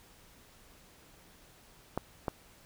clicks, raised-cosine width 1 ms, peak -17 dBFS, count 2, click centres 1.976 / 2.282 s, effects pink hiss -59 dBFS RMS until 2.65 s

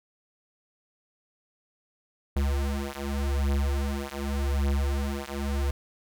square beating tone pair, 69.3 / 70.16 Hz, C#2 / C#2, 0 / +21 cents, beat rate 0.86 Hz, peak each -29 dBFS, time 2.36-5.71 s, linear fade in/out 5 ms, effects none

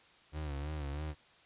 35% pulse tone with vibrato, 73.7 Hz, D2, 7 cents sharp, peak -35 dBFS, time 0.32-1.15 s, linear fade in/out 50 ms, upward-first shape sine, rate 3.1 Hz, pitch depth 90 cents each way, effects white hiss -62 dBFS RMS until 1.45 s + resampled to 8000 Hz

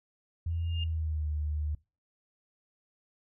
sine tone with pitch glide, 83.6 to 75.34 Hz, E2 to D2, +25 to +45 cents, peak -29 dBFS, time 0.46-1.75 s, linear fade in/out 5 ms, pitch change -180 cents, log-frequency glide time 0.73-1.29 s
sine tone with exponential growth, 2816 Hz, F7, 14 cents sharp, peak -33 dBFS, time 0.5-0.84 s, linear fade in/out 5 ms, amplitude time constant 72 ms
effects noise-tail reverb RT60 0.3 s tail -23 dB re dry

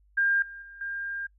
sine tone with level steps, 1603 Hz, G6, 38 cents sharp, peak -21 / -40 / -44 / -31 dBFS, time 0.17-1.27 s, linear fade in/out 10 ms, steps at 0.42 / 0.62 / 0.81 s, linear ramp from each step 2 ms, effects noise-tail reverb RT60 0.1 s tail -23 dB re dry + added 50 Hz sine -59 dBFS peak until 1.38 s

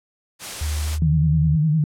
white noise, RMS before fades -31 dBFS, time 0.39-0.99 s, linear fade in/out 50 ms
sine tone with pitch glide, 75.7 to 79.1 Hz, D#2 to D#2, -47 to +29 cents, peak -21 dBFS, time 0.61-1.56 s, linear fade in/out 5 ms, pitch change +76 cents, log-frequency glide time 0.83-1.12 s
sine tone with vibrato, 154.7 Hz, D#3, 10 cents flat, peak -15 dBFS, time 1.02-1.84 s, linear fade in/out 2 ms, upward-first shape sine, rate 9.8 Hz, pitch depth 80 cents each way
effects low-pass 10000 Hz 12 dB/octave

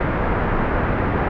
pink low-pass noise, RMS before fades -20 dBFS, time 0-1.29 s, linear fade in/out 10 ms, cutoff 1800 Hz, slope 24 dB/octave, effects none

